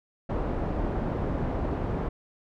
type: low-pass noise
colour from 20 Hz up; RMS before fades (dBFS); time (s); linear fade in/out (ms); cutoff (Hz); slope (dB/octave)
pink; -29; 0.29-2.09; 10; 790; 12
effects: none